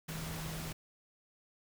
sine tone in noise, 160 Hz, D#3, 49 cents sharp, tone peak -42 dBFS, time 0.08-0.73 s, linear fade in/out 10 ms, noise pink, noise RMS -43 dBFS, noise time 0.08-0.73 s, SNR -2 dB, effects none

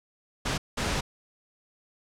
pink noise bursts at uneven times, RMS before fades -28 dBFS, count 2, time 0.45-0.58 / 0.77-1.01 s, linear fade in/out 10 ms, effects low-pass 7000 Hz 12 dB/octave

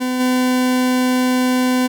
40% pulse tone with level steps, 253.2 Hz, B3, 43 cents sharp, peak -17 / -13 dBFS, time 0-1.88 s, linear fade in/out 20 ms, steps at 0.19 s, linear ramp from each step 20 ms, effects none

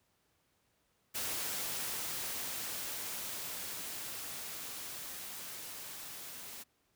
white noise with level ramp, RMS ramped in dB -37 to -47 dBFS, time 1.14-6.64 s, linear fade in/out 20 ms, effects pink hiss -75 dBFS RMS until 6.95 s + high-pass 60 Hz 12 dB/octave

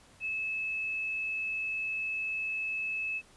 sine tone, 2600 Hz, E7, 24 cents flat, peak -31 dBFS, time 0.2-3.22 s, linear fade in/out 50 ms, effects pink hiss -59 dBFS RMS until 3.36 s + resampled to 24000 Hz

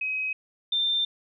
sine tone pair in turn, 2535 / 3585 Hz, D#7 / A7, +32 / +32 cents, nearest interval tritone, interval 600 cents, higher second, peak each -26 / -22 dBFS, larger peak second, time 0.01-0.33 / 0.72-1.05 s, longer second, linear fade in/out 5 ms, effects none

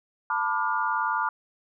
sine chord, B half-diminished seventh, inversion third, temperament just, 889 / 987.8 / 1185.3 / 1422.4 Hz, A5 / B5 / D6 / F6, +18 / 0 / +16 / +31 cents, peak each -29 dBFS, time 0.3-1.29 s, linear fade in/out 2 ms, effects none

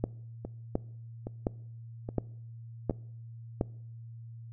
two click trains, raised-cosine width 2 ms, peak -14 / -23 dBFS, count 6 / 4, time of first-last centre 0.04-3.611 / 0.45-2.909 s, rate 1.4 / 1.22 Hz, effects noise-tail reverb RT60 0.7 s tail -23 dB re dry + added 115 Hz sine -43 dBFS peak until 4.52 s

